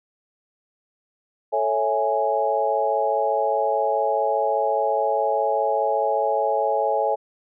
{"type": "chord", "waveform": "sine", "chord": "A major seventh", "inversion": "none", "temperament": "equal", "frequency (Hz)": [440, 554.4, 659.3, 830.6], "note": ["A4", "C#5", "E5", "G#5"], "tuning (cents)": [0, 0, 0, 0], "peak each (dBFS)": [-26, -24, -25, -23], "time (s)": [1.52, 7.16], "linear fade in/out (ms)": 20, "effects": []}